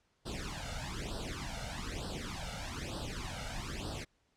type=noise with flanger; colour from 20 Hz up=pink; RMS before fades=-40 dBFS; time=0.25-4.05 s; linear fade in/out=20 ms; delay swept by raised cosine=0.22 to 1.42 ms; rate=1.1 Hz; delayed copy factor=+1; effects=pink hiss -75 dBFS RMS until 4.36 s + low-pass 7000 Hz 12 dB/octave